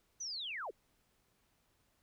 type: linear sweep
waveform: sine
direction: down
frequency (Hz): 6180 to 311.4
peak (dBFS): -39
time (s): 0.2-0.71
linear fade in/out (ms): 10
effects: pink hiss -75 dBFS RMS until 2.02 s